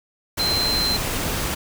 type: tone in noise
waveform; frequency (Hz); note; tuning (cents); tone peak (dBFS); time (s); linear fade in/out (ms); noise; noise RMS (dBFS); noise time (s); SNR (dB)
sine; 4105; C8; -34; -20; 0.39-0.97; 10; pink; -25; 0.37-1.55; +2
effects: none